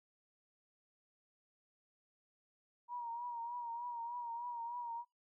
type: tone with vibrato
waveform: sine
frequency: 949 Hz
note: A#5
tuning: 31 cents sharp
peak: -40 dBFS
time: 2.88-5.05 s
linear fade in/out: 50 ms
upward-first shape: triangle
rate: 3.3 Hz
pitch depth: 55 cents each way
effects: noise-tail reverb RT60 0.2 s tail -23 dB re dry